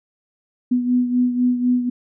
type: beating tone pair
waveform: sine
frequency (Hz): 246.9 / 250.9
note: B3 / B3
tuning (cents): 0 / +28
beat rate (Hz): 4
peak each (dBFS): -16 / -23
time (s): 0.71-1.9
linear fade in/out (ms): 10
effects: none